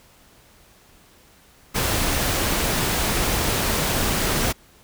pink noise, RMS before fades -22 dBFS, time 1.74-4.53 s, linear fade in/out 20 ms, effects pink hiss -53 dBFS RMS until 4.83 s

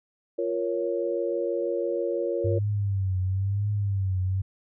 sine chord, Bb minor, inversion second, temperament equal with one note detuned, 349.2 / 468.3 / 554.4 Hz, F4 / Bb4 / Db5, 0 / +8 / 0 cents, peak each -29 dBFS, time 0.38-2.59 s, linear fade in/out 10 ms
sine tone with vibrato, 98 Hz, G2, in tune, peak -23 dBFS, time 2.44-4.42 s, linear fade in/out 10 ms, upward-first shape triangle, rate 0.99 Hz, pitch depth 110 cents each way
effects none

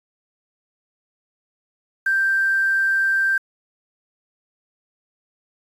sine tone with quantisation, 1572 Hz, G6, 4 cents sharp, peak -16 dBFS, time 2.06-3.38 s, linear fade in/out 5 ms, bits 7, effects resampled to 32000 Hz

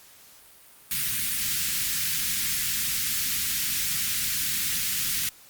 white band-stop noise, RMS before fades -27 dBFS, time 0.91-5.29 s, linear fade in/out 2 ms, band 230 to 1600 Hz, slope 24 dB/octave, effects white hiss -52 dBFS RMS until 5.49 s + Opus 48 kbps

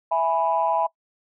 sine chord, E major, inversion none, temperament equal, 659.3 / 830.6 / 987.8 Hz, E5 / G#5 / B5, 0 / 0 / 0 cents, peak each -23 dBFS, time 0.11-0.87 s, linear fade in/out 10 ms, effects noise-tail reverb RT60 0.1 s tail -22 dB re dry + tanh soft clip ceiling -10 dBFS

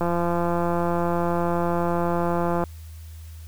click train, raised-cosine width 1 ms, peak -11 dBFS, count 453, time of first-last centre 0.01-2.638 s, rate 172 Hz, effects added 80 Hz sine -37 dBFS peak until 3.47 s + white hiss -53 dBFS RMS until 3.47 s

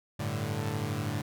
sawtooth chord, G suspended second, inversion none, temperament equal with one note detuned, 98 / 110.38 / 146.83 Hz, G2 / A2 / D3, 0 / +6 / 0 cents, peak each -32 / -30 / -31 dBFS, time 0.19-1.22 s, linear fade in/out 10 ms, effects none

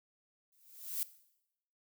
violet noise with exponential growth, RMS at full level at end -33 dBFS, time 0.52-1.03 s, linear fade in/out 1 ms, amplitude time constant 110 ms, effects noise-tail reverb RT60 0.8 s tail -17 dB re dry

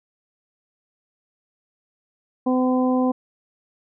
harmonic tone, 254.7 Hz, C4, 46 cents flat, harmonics 1 / 2 / 3 / 4, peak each -18 / -24 / -28 / -30 dBFS, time 2.46-3.12 s, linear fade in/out 10 ms, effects none

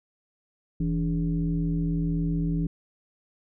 sine tone with frequency modulation, 164.81 Hz, E3, in tune, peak -23 dBFS, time 0.8-2.67 s, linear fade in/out 5 ms, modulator 124 Hz, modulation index 0.9, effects none

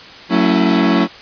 40% pulse chord, F# minor seventh, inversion none, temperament equal with one note detuned, 185 / 225.5 / 277.2 / 329.6 Hz, F#3 / A3 / C#4 / E4, 0 / +43 / 0 / 0 cents, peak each -16 dBFS, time 0.29-1.08 s, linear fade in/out 50 ms, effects white hiss -36 dBFS RMS until 1.21 s + resampled to 11025 Hz

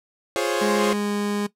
sawtooth chord, Db major seventh, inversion first, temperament equal, 349.2 / 415.3 / 523.3 / 554.4 Hz, F4 / Ab4 / C5 / Db5, 0 / 0 / 0 / 0 cents, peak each -23 dBFS, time 0.36-0.93 s, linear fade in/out 0 ms
30% pulse tone with pitch glide, 207.7 to 205.4 Hz, G#3 to G#3, 0 to -19 cents, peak -20 dBFS, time 0.61-1.47 s, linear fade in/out 10 ms, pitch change -19 cents, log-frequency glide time 0.72-1.1 s
effects noise-tail reverb RT60 0.1 s tail -17 dB re dry + low-pass 12000 Hz 12 dB/octave

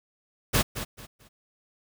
pink noise with echo, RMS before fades -22 dBFS, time 0.53-0.63 s, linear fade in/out 20 ms, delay 220 ms, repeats 3, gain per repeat -11 dB, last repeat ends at 1.29 s, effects none

